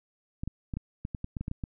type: clicks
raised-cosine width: 5 ms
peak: -21 dBFS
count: 12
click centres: 0.435 / 0.476 / 0.738 / 0.77 / 1.051 / 1.148 / 1.244 / 1.368 / 1.41 / 1.481 / 1.514 / 1.638 s
effects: none